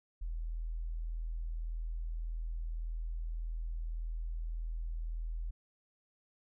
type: tone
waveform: sine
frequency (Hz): 40.87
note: E1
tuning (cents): -14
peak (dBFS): -35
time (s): 0.21-5.51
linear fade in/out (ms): 10
effects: none